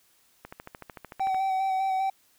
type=click train; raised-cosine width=0.5 ms; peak=-25 dBFS; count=13; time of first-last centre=0.45-1.346 s; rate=13.4 Hz
type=tone with vibrato; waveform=triangle; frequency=765 Hz; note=G5; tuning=42 cents flat; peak=-22 dBFS; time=1.2-2.1 s; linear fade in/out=5 ms; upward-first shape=square; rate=5 Hz; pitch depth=18 cents each way
effects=white hiss -64 dBFS RMS until 2.38 s